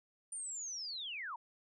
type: linear sweep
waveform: sine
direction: down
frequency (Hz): 9190 to 869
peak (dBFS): -40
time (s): 0.32-1.36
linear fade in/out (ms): 5
effects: none